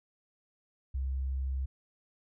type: tone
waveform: sine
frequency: 66.3 Hz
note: C2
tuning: 23 cents sharp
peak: -30 dBFS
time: 0.94-1.66 s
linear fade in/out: 10 ms
effects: none